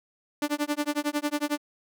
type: tone with tremolo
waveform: sawtooth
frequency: 294.4 Hz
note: D4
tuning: 4 cents sharp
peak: -19 dBFS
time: 0.42-1.58 s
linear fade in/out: 2 ms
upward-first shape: sine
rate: 11 Hz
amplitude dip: 100%
effects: none